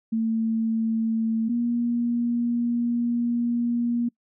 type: tone pair in turn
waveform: sine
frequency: 224.4 / 237.7 Hz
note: A3 / A#3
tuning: +34 / +34 cents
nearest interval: minor second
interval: 100 cents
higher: second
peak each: -21 dBFS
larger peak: neither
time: 0.12-1.49 / 1.49-4.09 s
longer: second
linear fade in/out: 10 ms
effects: noise-tail reverb RT60 0.1 s tail -25 dB re dry